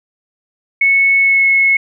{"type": "tone with pitch glide", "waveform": "sine", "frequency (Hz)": [2204, 2185], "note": ["C#7", "C#7"], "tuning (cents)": [-11, -26], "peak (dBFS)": -8, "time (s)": [0.81, 1.77], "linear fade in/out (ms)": 5, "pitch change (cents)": -15, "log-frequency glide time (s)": [1.19, 1.47], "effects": []}